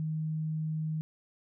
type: tone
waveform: sine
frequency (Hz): 156.7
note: D#3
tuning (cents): +13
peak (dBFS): -30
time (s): 0-1.01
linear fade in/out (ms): 0
effects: none